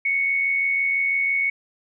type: tone pair together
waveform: sine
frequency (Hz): 2131 / 2217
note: C7 / C#7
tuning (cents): +31 / 0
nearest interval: minor second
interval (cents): 69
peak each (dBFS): -31 / -19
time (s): 0.05-1.5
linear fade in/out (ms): 5
effects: none